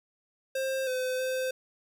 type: tone with pitch steps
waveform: square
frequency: 530 / 511 / 517 Hz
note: C5 / C5 / C5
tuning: +22 / -41 / -21 cents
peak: -29 dBFS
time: 0.55-1.51 s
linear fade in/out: 5 ms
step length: 320 ms
effects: 10-bit